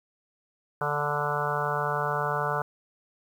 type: harmonic tone with a mistuned harmonic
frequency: 146.83 Hz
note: D3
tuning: in tune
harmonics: 1 / 3 / 4 / 5 / 6 / 7 / 8 / 9 / 10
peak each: -34 / -34 / -34 / -34 / -34 / -34 / -34 / -34 / -34 dBFS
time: 0.81-2.62 s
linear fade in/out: 2 ms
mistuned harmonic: 7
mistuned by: -18 cents
effects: 9-bit